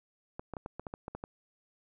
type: clicks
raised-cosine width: 1 ms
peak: -25 dBFS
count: 10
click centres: 0.395 / 0.537 / 0.568 / 0.661 / 0.796 / 0.868 / 0.939 / 1.081 / 1.15 / 1.239 s
effects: none